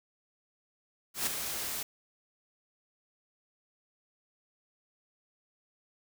white noise with ADSR envelope, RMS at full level -29 dBFS, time 1.14-1.83 s, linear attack 130 ms, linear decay 4 ms, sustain -7 dB, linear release 5 ms, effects none

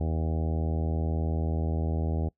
harmonic tone, 80.1 Hz, E2, 49 cents flat, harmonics 1 / 2 / 3 / 4 / 5 / 6 / 7 / 8 / 9 / 10, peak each -27 / -33 / -37 / -39 / -41 / -43 / -44 / -45 / -46 / -47 dBFS, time 0-2.29 s, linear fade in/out 10 ms, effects noise-tail reverb RT60 0.1 s tail -22 dB re dry

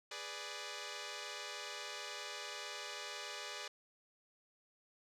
5% pulse chord, G# diminished, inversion none, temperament equal, 415.3 / 493.9 / 587.3 Hz, G#4 / B4 / D5, 0 / 0 / 0 cents, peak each -37 / -37 / -35 dBFS, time 0.11-3.68 s, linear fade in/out 5 ms, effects low-pass 8000 Hz 12 dB/octave

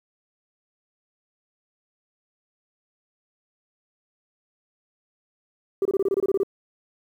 sine tone bursts, 390.7 Hz, G4, 6 cents flat, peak -17 dBFS, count 11, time 5.82-6.433 s, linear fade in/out 2 ms, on 33 ms, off 25 ms, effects tanh soft clip ceiling -16 dBFS + 9-bit

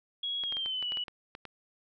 sine tone with pitch glide, 3322 to 2943 Hz, G#7 to F#7, 0 to -10 cents, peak -31 dBFS, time 0.23-1.04 s, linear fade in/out 5 ms, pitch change -210 cents, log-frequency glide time 0.42-0.87 s
clicks, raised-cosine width 0.3 ms, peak -26 dBFS, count 10, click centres 0.437 / 0.524 / 0.569 / 0.66 / 0.826 / 0.921 / 0.972 / 1.082 / 1.351 / 1.453 s
effects none

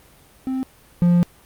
triangle tone pair in turn, 261.6 / 174.6 Hz, C4 / F3, 0 / 0 cents, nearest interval perfect fifth, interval 700 cents, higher first, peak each -19 / -10 dBFS, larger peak second, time 0.47-0.63 / 1.02-1.23 s, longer second, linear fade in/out 0 ms, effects pink hiss -51 dBFS RMS until 1.45 s + Opus 32 kbps

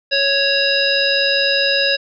harmonic tone, 554.4 Hz, C#5, in tune, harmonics 1 / 3 / 5 / 7 / 9, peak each -20 / -20 / -20 / -20 / -20 dBFS, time 0.11-1.97 s, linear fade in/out 20 ms, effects none

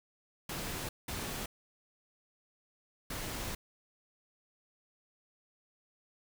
pink noise bursts at uneven times, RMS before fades -39 dBFS, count 3, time 0.49-0.89 / 1.08-1.46 / 3.1-3.55 s, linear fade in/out 5 ms, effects none

